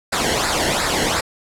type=noise with flanger; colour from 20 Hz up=pink; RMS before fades=-19 dBFS; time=0.12-1.21 s; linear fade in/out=10 ms; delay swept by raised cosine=0.32 to 0.84 ms; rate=2.8 Hz; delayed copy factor=-0.65; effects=low-pass 9000 Hz 12 dB/octave